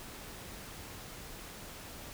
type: silence
effects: pink hiss -47 dBFS RMS until 2.13 s